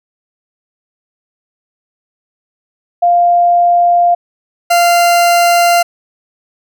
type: tone pair in turn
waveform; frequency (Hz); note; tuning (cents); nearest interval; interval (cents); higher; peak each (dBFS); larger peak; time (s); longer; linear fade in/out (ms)
sine / 40% pulse; 698.5 / 693.3; F5 / F5; 0 / -13; unison; 13; first; -6; neither; 3.02-4.15 / 4.7-5.83; neither; 10
effects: none